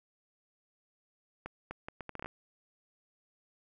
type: accelerating click train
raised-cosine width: 0.5 ms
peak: -25 dBFS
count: 10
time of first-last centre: 1.46-2.26 s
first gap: 250 ms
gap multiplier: 0.7
effects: none